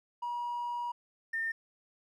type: tone pair in turn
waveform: triangle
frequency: 960 / 1812.2 Hz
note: B5 / A#6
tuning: -49 / -49 cents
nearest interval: major seventh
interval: 1100 cents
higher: second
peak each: -30 / -27 dBFS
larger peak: second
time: 0.22-0.92 / 1.33-1.52 s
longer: first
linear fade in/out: 10 ms
effects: tanh soft clip ceiling -29 dBFS